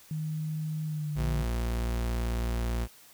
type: tone with pitch glide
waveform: sine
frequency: 155.56 to 148.28 Hz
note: D#3 to D3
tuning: 0 to +17 cents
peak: -30 dBFS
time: 0.11-1.43 s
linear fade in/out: 2 ms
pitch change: -83 cents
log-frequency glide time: 0.84-1.16 s
type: tone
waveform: 40% pulse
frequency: 58.27 Hz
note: A#1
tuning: in tune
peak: -27 dBFS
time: 1.15-2.88 s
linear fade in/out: 50 ms
effects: white hiss -55 dBFS RMS until 3.13 s